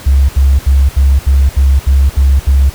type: tone bursts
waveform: sine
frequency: 68.1 Hz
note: C#2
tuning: 30 cents flat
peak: -3 dBFS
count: 9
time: 0.06-2.698 s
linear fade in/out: 10 ms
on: 230 ms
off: 71 ms
effects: tanh soft clip ceiling -1 dBFS + pink hiss -31 dBFS RMS until 2.74 s